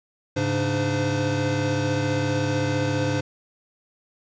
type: tone cluster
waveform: square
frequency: 103.5 / 137.6 / 295.1 / 513 Hz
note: G#2 / C#3 / D4 / C5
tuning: -5 / -12 / +8 / -34 cents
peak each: -28 dBFS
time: 0.36-3.21 s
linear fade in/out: 10 ms
effects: resampled to 16000 Hz + 9-bit